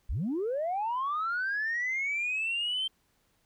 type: linear sweep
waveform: sine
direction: up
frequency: 32.16 to 3136 Hz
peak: -27 dBFS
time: 0.09-2.88 s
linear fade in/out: 10 ms
effects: tanh soft clip ceiling -25 dBFS + pink hiss -71 dBFS RMS until 3.45 s